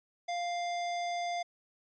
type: tone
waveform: square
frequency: 698.5 Hz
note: F5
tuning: in tune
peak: -33 dBFS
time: 0.28-1.43 s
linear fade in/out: 10 ms
effects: resampled to 16000 Hz